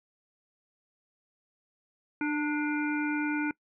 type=harmonic tone with a mistuned harmonic; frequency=298.4 Hz; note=D4; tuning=28 cents sharp; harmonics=1 / 3 / 5 / 7 / 8; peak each=-28 / -38 / -35 / -42 / -39 dBFS; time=2.21-3.51 s; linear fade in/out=2 ms; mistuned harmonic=5; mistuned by=-39 cents; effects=noise-tail reverb RT60 0.1 s tail -23 dB re dry